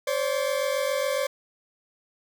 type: tone pair together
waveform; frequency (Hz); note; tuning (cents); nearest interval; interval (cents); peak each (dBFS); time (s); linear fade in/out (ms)
40% pulse; 526.8 / 574; C5 / D5; +12 / -40; minor second; 148; -26 / -26; 0.07-1.27; 5
effects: none